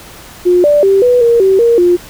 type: tone with pitch steps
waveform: sine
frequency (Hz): 356.9 / 587 / 390.5 / 492.3 / 468.7 / 383.9 / 467.8 / 352.7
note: F4 / D5 / G4 / B4 / A#4 / G4 / A#4 / F4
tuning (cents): +38 / -1 / -7 / -6 / +9 / -36 / +6 / +17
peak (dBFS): -5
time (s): 0.45-1.97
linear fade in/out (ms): 20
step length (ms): 190
effects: pink hiss -34 dBFS RMS until 2.09 s